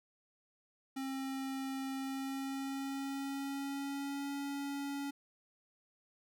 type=tone with pitch glide; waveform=square; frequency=267.8 to 280.8 Hz; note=C4 to C#4; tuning=+40 to +22 cents; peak=-38 dBFS; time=0.96-5.11 s; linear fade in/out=10 ms; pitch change=+82 cents; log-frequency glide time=1.94-4.31 s; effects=none